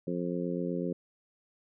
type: harmonic tone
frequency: 88 Hz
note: F2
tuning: 14 cents sharp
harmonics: 2 / 3 / 4 / 5 / 6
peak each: -34 / -36 / -37 / -38 / -39 dBFS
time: 0.07-0.93 s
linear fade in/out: 5 ms
effects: none